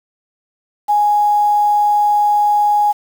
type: tone with quantisation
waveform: sine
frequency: 830.6 Hz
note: G#5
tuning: in tune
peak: -10 dBFS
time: 0.88-2.93 s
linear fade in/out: 20 ms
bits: 6
effects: none